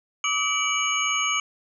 sine tone cluster, 1152 / 1275 / 2303 / 2945 / 6550 Hz, D6 / D#6 / D7 / F#7 / G#8, -34 / +42 / -34 / -9 / -25 cents, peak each -29 / -31 / -26 / -27 / -29 dBFS, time 0.24-1.4 s, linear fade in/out 2 ms, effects none

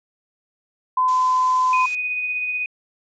sine tone, 1019 Hz, C6, 46 cents flat, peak -15 dBFS, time 0.97-1.86 s, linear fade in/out 5 ms
blue noise, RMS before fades -33 dBFS, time 1.08-1.95 s, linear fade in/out 2 ms
sine tone with tremolo, 2489 Hz, D#7, in tune, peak -20 dBFS, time 1.73-2.66 s, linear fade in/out 2 ms, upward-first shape triangle, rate 16 Hz, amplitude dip 35%
effects resampled to 16000 Hz

